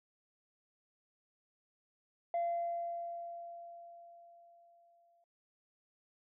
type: tone with exponential decay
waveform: sine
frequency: 686 Hz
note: F5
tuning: 31 cents flat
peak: -29 dBFS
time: 2.34-5.24 s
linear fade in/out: 2 ms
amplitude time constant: 630 ms
effects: noise-tail reverb RT60 0.2 s tail -26 dB re dry + tanh soft clip ceiling -29 dBFS